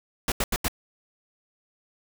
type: noise bursts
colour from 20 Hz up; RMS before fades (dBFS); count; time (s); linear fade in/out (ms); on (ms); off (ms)
pink; -25; 4; 0.28-0.682; 2; 39; 82
effects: none